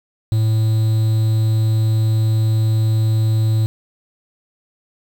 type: tone with quantisation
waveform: triangle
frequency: 110 Hz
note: A2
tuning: in tune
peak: -11 dBFS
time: 0.32-3.66 s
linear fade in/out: 0 ms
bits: 6
effects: none